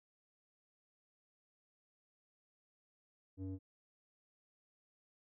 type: tone with low-pass filter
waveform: square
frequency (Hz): 94.8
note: F#2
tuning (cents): +43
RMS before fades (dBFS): -43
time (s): 3.37-3.59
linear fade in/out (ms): 50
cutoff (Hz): 350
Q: 6.7
effects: none